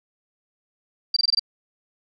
sine tone bursts, 4703 Hz, D8, 2 cents sharp, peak -16 dBFS, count 6, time 1.14-1.395 s, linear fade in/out 5 ms, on 25 ms, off 21 ms, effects none

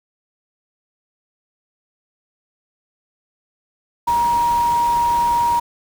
sine tone in noise, 947 Hz, A#5, 27 cents sharp, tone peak -14 dBFS, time 4.07-5.6 s, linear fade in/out 10 ms, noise pink, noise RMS -32 dBFS, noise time 4.07-5.6 s, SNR +15 dB, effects none

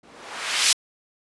violet noise with low-pass filter sweep, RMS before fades -25 dBFS, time 0.03-0.73 s, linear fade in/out 5 ms, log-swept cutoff 270 to 5300 Hz, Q 0.77, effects resampled to 24000 Hz

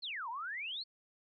sine exponential two-way sweep, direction down then up, 4472 to 882 to 4472 Hz, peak -38 dBFS, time 0.02-0.84 s, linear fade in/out 20 ms, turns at 0.29 s, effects none

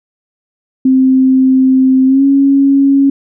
sine tone with pitch glide, 261.6 to 275.9 Hz, C4 to C#4, 0 to -8 cents, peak -5 dBFS, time 0.85-3.1 s, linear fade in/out 5 ms, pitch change +92 cents, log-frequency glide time 2.06-2.24 s, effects none

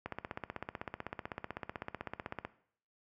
click train, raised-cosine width 0.5 ms, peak -23 dBFS, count 39, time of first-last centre 0.06-2.45 s, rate 15.9 Hz, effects noise-tail reverb RT60 0.6 s tail -17 dB re dry + high-pass 60 Hz 12 dB/octave

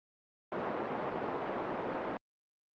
white band-pass noise, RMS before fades -36 dBFS, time 0.52-2.17 s, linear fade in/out 0 ms, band 230 to 800 Hz, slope 12 dB/octave, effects low-pass 3000 Hz 12 dB/octave + Opus 24 kbps

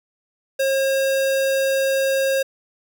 square tone, 539 Hz, C#5, 49 cents flat, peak -18 dBFS, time 0.59-2.43 s, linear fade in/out 10 ms, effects none

